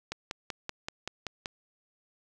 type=click train; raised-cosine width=0.2 ms; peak=-17 dBFS; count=8; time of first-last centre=0.12-1.458 s; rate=5.23 Hz; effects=none